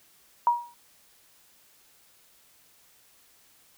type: tone with exponential decay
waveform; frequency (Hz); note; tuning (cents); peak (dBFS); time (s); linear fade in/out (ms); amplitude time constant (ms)
sine; 954; A#5; +40; -15; 0.47-0.74; 1; 58
effects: white hiss -60 dBFS RMS until 3.77 s